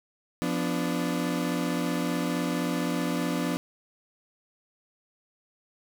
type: chord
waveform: 35% pulse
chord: B diminished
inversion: second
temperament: equal with one note detuned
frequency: 174.61 / 250.1 / 293.7 Hz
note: F3 / B3 / D4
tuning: 0 / +22 / 0 cents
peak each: -29 dBFS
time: 0.42-3.57 s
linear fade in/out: 0 ms
effects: none